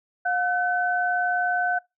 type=tone pair together; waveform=sine; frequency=716 / 1517.2 Hz; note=F5 / F#6; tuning=+43 / +43 cents; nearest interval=octave + minor second; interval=1300 cents; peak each=-24 dBFS; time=0.25-1.79 s; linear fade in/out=10 ms; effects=noise-tail reverb RT60 0.2 s tail -23 dB re dry